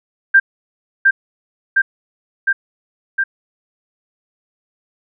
sine tone with echo, 1584 Hz, G6, 18 cents sharp, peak -5 dBFS, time 0.34-0.4 s, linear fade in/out 10 ms, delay 710 ms, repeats 4, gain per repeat -2 dB, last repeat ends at 3.24 s, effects none

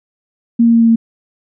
sine tone with pitch steps, 233.1 / 231.8 / 230.4 / 229.1 / 227.8 Hz, A#3 / A#3 / A#3 / A#3 / A#3, 0 / -10 / -20 / -30 / -40 cents, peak -6 dBFS, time 0.59-0.96 s, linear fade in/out 10 ms, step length 74 ms, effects none

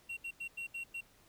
triangle tone bursts at uneven times, 2738 Hz, F7, 35 cents flat, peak -37 dBFS, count 6, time 0.09-0.17 / 0.24-0.31 / 0.4-0.48 / 0.57-0.67 / 0.74-0.84 / 0.94-1.01 s, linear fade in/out 10 ms, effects pink hiss -65 dBFS RMS until 1.28 s

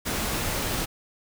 pink noise, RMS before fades -28 dBFS, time 0.05-0.86 s, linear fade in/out 20 ms, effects none

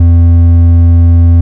sine tone with hard clipping, 84.9 Hz, F2, 48 cents flat, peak -3 dBFS, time 0-1.41 s, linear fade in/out 5 ms, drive 5 dB, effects none

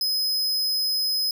45% pulse tone, 5070 Hz, D#8, 32 cents sharp, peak -22 dBFS, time 0.01-1.31 s, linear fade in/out 2 ms, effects none

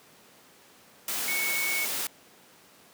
sine tone in noise, 2217 Hz, C#7, in tune, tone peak -28 dBFS, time 1.28-1.85 s, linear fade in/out 2 ms, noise white, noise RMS -31 dBFS, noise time 1.08-2.07 s, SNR 0 dB, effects pink hiss -55 dBFS RMS until 2.93 s + high-pass 200 Hz 12 dB/octave

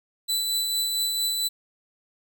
sawtooth tone with tremolo, 3987 Hz, B7, 16 cents sharp, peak -19 dBFS, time 0.28-1.49 s, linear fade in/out 20 ms, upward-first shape triangle, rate 4.4 Hz, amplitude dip 35%, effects none

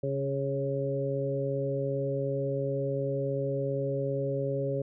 harmonic tone with a mistuned harmonic, 137.7 Hz, C#3, 11 cents flat, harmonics 1 / 2 / 3 / 4, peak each -32 / -38 / -33 / -32 dBFS, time 0.03-4.82 s, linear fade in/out 5 ms, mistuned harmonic 2, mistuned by +17 cents, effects none

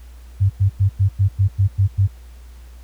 sine tone bursts, 98 Hz, G2, in tune, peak -11 dBFS, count 9, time 0.4-2.076 s, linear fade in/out 20 ms, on 100 ms, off 97 ms, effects added 60 Hz sine -37 dBFS peak until 2.83 s + pink hiss -53 dBFS RMS until 2.83 s

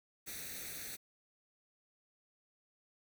white noise with comb filter, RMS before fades -45 dBFS, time 0.26-0.97 s, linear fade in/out 20 ms, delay 0.49 ms, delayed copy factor +0.75, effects none

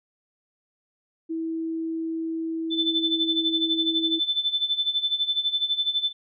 sine tone, 325.5 Hz, E4, 22 cents flat, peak -26 dBFS, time 1.29-4.2 s, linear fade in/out 20 ms
sine tone with tremolo, 3523 Hz, A7, 1 cent sharp, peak -19 dBFS, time 2.7-6.13 s, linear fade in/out 50 ms, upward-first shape sine, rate 12 Hz, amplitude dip 80%
effects none

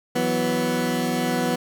20% pulse chord, E suspended second, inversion none, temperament equal, 164.81 / 185 / 246.9 Hz, E3 / F#3 / B3, 0 / 0 / 0 cents, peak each -23 / -23 / -18 dBFS, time 0.15-1.56 s, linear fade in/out 10 ms, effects none

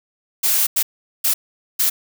blue noise bursts at uneven times, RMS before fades -17 dBFS, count 4, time 0.43-0.67 / 0.76-0.83 / 1.24-1.34 / 1.79-1.9 s, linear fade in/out 10 ms, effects none

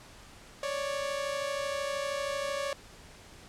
sawtooth tone pair together, 554.1 / 587 Hz, C#5 / D5, -1 / -1 cents, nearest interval minor second, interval 100 cents, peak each -29 / -32 dBFS, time 0.63-2.73 s, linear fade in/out 2 ms, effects pink hiss -52 dBFS RMS until 3.48 s + low-pass 9000 Hz 12 dB/octave

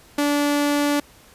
sawtooth tone, 290 Hz, D4, 22 cents flat, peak -14 dBFS, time 0.18-1 s, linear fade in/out 5 ms, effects pink hiss -50 dBFS RMS until 1.34 s + resampled to 32000 Hz

